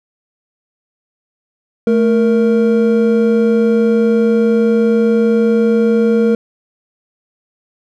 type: tone pair together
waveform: triangle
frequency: 220 / 466.2 Hz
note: A3 / A#4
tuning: 0 / 0 cents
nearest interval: octave + minor second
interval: 1300 cents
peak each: -10 dBFS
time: 1.87-6.35 s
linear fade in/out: 2 ms
effects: none